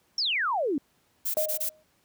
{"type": "exponential sweep", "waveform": "sine", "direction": "down", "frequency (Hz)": [5670, 261.6], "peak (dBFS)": -24, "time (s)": [0.18, 0.78], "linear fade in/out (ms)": 2}
{"type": "noise bursts", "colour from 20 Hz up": "violet", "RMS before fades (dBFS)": -29, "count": 4, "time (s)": [1.25, 1.694], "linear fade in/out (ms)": 10, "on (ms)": 93, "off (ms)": 24}
{"type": "tone with exponential decay", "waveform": "sine", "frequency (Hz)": 620, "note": "D#5", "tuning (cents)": -6, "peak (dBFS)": -22, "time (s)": [1.37, 1.83], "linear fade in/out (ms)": 0, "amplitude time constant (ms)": 100}
{"effects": ["pink hiss -67 dBFS RMS until 2.04 s", "high-pass 80 Hz 12 dB/octave"]}